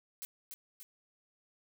blue noise with echo, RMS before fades -42 dBFS, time 0.22-0.25 s, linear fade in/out 0 ms, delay 290 ms, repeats 2, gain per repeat -4 dB, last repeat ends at 0.83 s, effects none

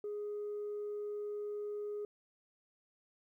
sine tone, 415.3 Hz, G#4, in tune, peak -36 dBFS, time 0.04-2.05 s, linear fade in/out 2 ms, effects tanh soft clip ceiling -35 dBFS + 13-bit

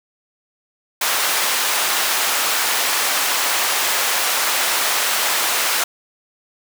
pink high-pass noise, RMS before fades -19 dBFS, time 1.01-5.84 s, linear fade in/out 5 ms, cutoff 870 Hz, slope 12 dB/octave, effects none

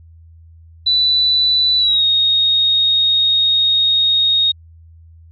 sine tone with pitch glide, 3976 to 3731 Hz, B7 to A#7, +11 to +1 cents, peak -11 dBFS, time 0.86-4.52 s, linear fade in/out 10 ms, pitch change -110 cents, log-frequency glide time 1.78-2.04 s, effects added 82 Hz sine -40 dBFS peak until 5.31 s

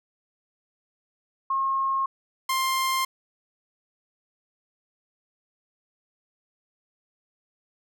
sine / sawtooth tone pair in turn, 1078 / 1054 Hz, C#6 / C6, -49 / +12 cents, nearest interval unison, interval 39 cents, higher first, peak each -22 / -19 dBFS, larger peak second, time 1.5-2.06 / 2.49-3.05 s, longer neither, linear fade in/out 5 ms, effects none

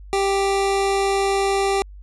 25% pulse tone, 393.1 Hz, G4, 5 cents sharp, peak -14 dBFS, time 0.13-1.82 s, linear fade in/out 0 ms, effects added 49 Hz sine -37 dBFS peak until 2.02 s + resampled to 24000 Hz

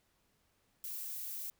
violet noise, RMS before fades -42 dBFS, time 0.84-1.5 s, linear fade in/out 0 ms, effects pink hiss -75 dBFS RMS until 1.59 s

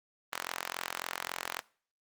sawtooth tone with high-pass filter, 43.65 Hz, F1, in tune, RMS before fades -39 dBFS, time 0.32-1.61 s, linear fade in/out 10 ms, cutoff 1100 Hz, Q 0.89, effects noise-tail reverb RT60 0.4 s tail -19 dB re dry + Opus 24 kbps

